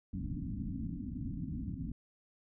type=low-pass noise; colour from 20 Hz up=white; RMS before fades=-39 dBFS; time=0.13-1.92 s; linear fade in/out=5 ms; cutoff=290 Hz; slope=96 dB/octave; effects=none